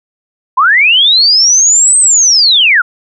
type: linear two-way sweep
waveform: sine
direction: up then down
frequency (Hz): 959 to 8372 to 1323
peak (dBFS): -4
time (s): 0.57-2.82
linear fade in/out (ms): 10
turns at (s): 1.99
effects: none